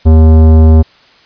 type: tone with tanh clipping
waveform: sine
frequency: 79.4 Hz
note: D#2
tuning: 36 cents sharp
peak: -3 dBFS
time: 0.05-0.83 s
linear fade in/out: 20 ms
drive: 16 dB
effects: white hiss -44 dBFS RMS until 1.25 s + resampled to 11025 Hz